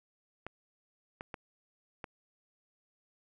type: clicks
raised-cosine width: 0.5 ms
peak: -25 dBFS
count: 4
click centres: 0.466 / 1.209 / 1.342 / 2.042 s
effects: none